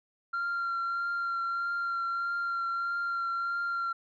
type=tone with vibrato; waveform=sine; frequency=1380 Hz; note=F6; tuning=21 cents flat; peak=-27 dBFS; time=0.33-3.93 s; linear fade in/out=10 ms; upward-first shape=triangle; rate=1.6 Hz; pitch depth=17 cents each way; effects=tanh soft clip ceiling -27 dBFS